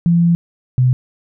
sine tone pair in turn, 170.5 / 126.75 Hz, F3 / B2, -41 / +45 cents, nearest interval perfect fourth, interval 514 cents, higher first, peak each -9 dBFS, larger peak neither, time 0.06-0.35 / 0.78-0.93 s, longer first, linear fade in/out 0 ms, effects none

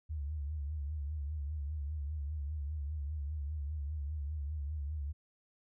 sine tone with vibrato, 74 Hz, D2, 14 cents sharp, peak -35 dBFS, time 0.09-5.13 s, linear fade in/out 20 ms, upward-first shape triangle, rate 5 Hz, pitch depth 120 cents each way, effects none

